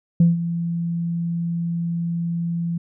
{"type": "tone with ADSR envelope", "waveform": "sine", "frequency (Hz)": 169.5, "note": "E3", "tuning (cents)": 49, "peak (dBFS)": -8, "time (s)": [0.2, 2.78], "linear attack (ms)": 4, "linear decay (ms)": 160, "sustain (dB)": -13, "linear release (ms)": 7, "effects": ["tanh soft clip ceiling -7 dBFS"]}